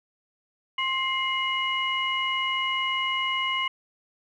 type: tone cluster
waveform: sine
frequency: 1056 / 2109 / 2911 Hz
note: C6 / C7 / F#7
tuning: +16 / +13 / -29 cents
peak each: -28 dBFS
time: 0.78-3.68 s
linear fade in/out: 5 ms
effects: tanh soft clip ceiling -14 dBFS